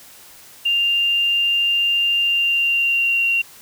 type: tone with pitch glide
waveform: sine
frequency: 2794 to 2756 Hz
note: F7 to F7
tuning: 0 to -24 cents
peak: -15 dBFS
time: 0.65-3.42 s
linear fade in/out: 10 ms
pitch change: -24 cents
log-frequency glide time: 2.2-3.27 s
effects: white hiss -44 dBFS RMS until 3.61 s